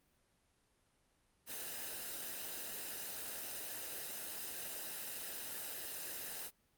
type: noise with comb filter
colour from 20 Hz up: white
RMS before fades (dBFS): -44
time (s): 1.46-6.51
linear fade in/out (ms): 50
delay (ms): 0.89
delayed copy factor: -0.5
effects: pink hiss -75 dBFS RMS until 6.77 s + Opus 32 kbps